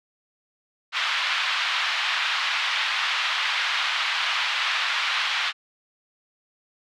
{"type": "band-pass noise", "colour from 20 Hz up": "white", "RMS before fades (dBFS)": -25, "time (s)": [0.92, 5.53], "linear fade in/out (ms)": 50, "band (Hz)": [970, 3600], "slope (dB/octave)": 24, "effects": []}